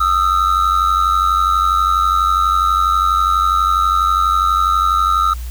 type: ring-modulated tone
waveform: triangle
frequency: 1283 Hz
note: E6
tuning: 47 cents flat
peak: -7 dBFS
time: 0-5.34 s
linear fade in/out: 10 ms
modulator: 46.1 Hz
effects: added 60 Hz sine -23 dBFS peak until 5.5 s + white hiss -40 dBFS RMS until 5.5 s